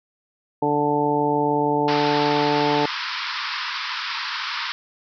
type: harmonic tone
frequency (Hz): 146.83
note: D3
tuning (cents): 0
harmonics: 1 / 2 / 3 / 4 / 5 / 6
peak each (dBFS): -30 / -24 / -23 / -29 / -28 / -22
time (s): 0.62-2.86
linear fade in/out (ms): 5
type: band-pass noise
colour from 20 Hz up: pink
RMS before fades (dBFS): -28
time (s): 1.88-4.72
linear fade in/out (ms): 0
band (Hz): 930 to 5300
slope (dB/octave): 96
effects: none